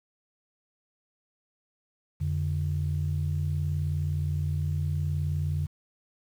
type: tone pair together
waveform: sine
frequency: 87.5 / 146.83 Hz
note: F2 / D3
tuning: +4 / 0 cents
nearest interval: major sixth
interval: 896 cents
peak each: -27 / -28 dBFS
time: 2.2-5.67 s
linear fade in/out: 20 ms
effects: tanh soft clip ceiling -19 dBFS + 9-bit